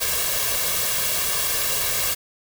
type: noise with comb filter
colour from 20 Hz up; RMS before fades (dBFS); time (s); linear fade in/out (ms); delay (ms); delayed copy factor
white; -23; 0-2.15; 20; 1.8; +0.75
effects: none